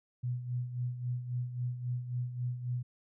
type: tone with tremolo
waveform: sine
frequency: 123.47 Hz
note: B2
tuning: in tune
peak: -30 dBFS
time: 0.23-2.83 s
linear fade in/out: 10 ms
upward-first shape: sine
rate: 3.7 Hz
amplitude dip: 65%
effects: none